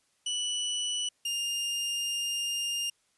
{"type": "tone pair in turn", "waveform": "sawtooth", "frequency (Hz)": [2960, 2812], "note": ["F#7", "F7"], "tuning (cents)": [0, 11], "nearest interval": "minor second", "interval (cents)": 89, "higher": "first", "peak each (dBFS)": -26, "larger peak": "neither", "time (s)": [[0.26, 1.09], [1.25, 2.9]], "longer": "second", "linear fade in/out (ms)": 5, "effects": ["white hiss -71 dBFS RMS until 3.17 s", "resampled to 24000 Hz"]}